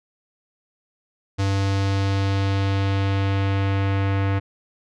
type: tone with low-pass filter sweep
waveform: square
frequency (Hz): 98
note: G2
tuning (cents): 0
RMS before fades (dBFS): -21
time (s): 1.38-4.4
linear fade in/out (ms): 20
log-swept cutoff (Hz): 5800 to 2200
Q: 1.3
effects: none